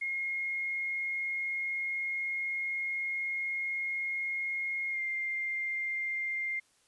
sine tone with pitch glide, 2148 to 2105 Hz, C7 to C7, +45 to +10 cents, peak -31 dBFS, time 0.01-6.6 s, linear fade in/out 10 ms, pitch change -35 cents, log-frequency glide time 4.9-5 s, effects white hiss -68 dBFS RMS until 6.87 s + resampled to 24000 Hz

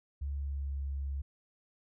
sine tone with pitch glide, 70.4 to 69.15 Hz, C#2 to C#2, +27 to -4 cents, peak -33 dBFS, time 0.21-1.22 s, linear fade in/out 10 ms, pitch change -31 cents, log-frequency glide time 0.34-0.77 s, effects none

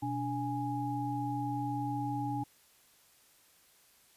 sine tone cluster, 123.1 / 288.4 / 829 Hz, B2 / D4 / G#5, -5 / -31 / -3 cents, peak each -37 / -36 / -36 dBFS, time 0.02-2.44 s, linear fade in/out 10 ms, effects white hiss -64 dBFS RMS until 4.16 s + resampled to 32000 Hz

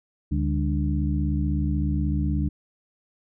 harmonic tone with a mistuned harmonic, 73.42 Hz, D2, in tune, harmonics 1 / 2 / 3 / 4, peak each -24 / -27 / -29 / -30 dBFS, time 0.31-2.49 s, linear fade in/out 10 ms, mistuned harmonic 3, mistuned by -140 cents, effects none

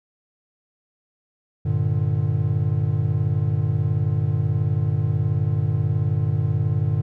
triangle chord, G minor, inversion none, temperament equal with one note detuned, 98 / 116.54 / 149.23 Hz, G2 / Bb2 / D3, 0 / 0 / +28 cents, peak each -21 dBFS, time 1.65-7.02 s, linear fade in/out 10 ms, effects none

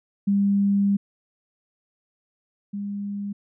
sine tone pair in turn, 200 / 202.1 Hz, G3 / G#3, +35 / -47 cents, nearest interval unison, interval 18 cents, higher second, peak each -17 / -27 dBFS, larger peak first, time 0.27-0.97 / 2.73-3.33 s, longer first, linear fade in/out 10 ms, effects none

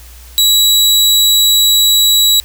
sawtooth tone, 3900 Hz, B7, 23 cents flat, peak -4 dBFS, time 0.38-2.4 s, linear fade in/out 0 ms, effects added 60 Hz sine -34 dBFS peak until 2.44 s + white hiss -40 dBFS RMS until 2.44 s

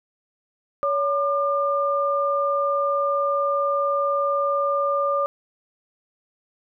sine tone pair together, 564.4 / 1200 Hz, C#5 / D6, +31 / +37 cents, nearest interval octave + minor second, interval 1306 cents, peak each -22 / -22 dBFS, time 0.83-5.26 s, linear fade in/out 0 ms, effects none

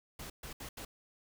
pink noise bursts at uneven times, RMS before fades -45 dBFS, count 4, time 0.19-0.3 / 0.43-0.53 / 0.6-0.69 / 0.77-0.85 s, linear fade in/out 5 ms, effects none

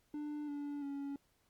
triangle tone with pitch steps, 296.8 / 288.5 / 280.5 Hz, D4 / D4 / C#4, +18 / -31 / +21 cents, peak -37 dBFS, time 0.14-1.16 s, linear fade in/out 2 ms, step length 340 ms, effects pink hiss -75 dBFS RMS until 1.49 s + Opus 48 kbps

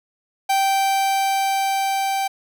45% pulse tone with level ramp, 780 Hz, G5, 9 cents flat, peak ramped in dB -16 to -20 dBFS, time 0.49-2.28 s, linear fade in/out 10 ms, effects none

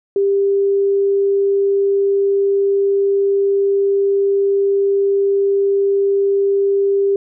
sine tone, 396.7 Hz, G4, 21 cents sharp, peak -12 dBFS, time 0.16-7.16 s, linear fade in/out 2 ms, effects none

